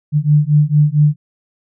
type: beating tone pair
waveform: sine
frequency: 146.83 / 151.23 Hz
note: D3 / D#3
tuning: 0 / -49 cents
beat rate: 4.4 Hz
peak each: -12 dBFS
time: 0.12-1.16 s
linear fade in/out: 50 ms
effects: none